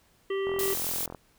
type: harmonic tone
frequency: 390 Hz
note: G4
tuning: 9 cents flat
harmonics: 1 / 3 / 5 / 7 / 8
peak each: -27 / -40 / -40 / -47 / -45 dBFS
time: 0.3-0.74 s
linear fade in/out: 5 ms
type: click train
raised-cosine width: 1 ms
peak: -25 dBFS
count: 30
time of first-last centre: 0.47-1.148 s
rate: 42.8 Hz
type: noise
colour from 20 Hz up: blue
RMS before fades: -31 dBFS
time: 0.59-1.06 s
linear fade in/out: 2 ms
effects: pink hiss -64 dBFS RMS until 1.38 s